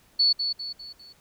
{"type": "tone with echo", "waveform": "sine", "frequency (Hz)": 4435, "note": "C#8", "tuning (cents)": 0, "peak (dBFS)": -17, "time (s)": [0.19, 0.33], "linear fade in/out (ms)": 10, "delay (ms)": 200, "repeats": 4, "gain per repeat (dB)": -7, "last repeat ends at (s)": 1.13, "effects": ["pink hiss -60 dBFS RMS until 1.2 s"]}